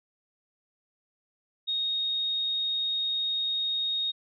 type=tone; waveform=sine; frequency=3729 Hz; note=A#7; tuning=in tune; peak=-26 dBFS; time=1.67-4.12 s; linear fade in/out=20 ms; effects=none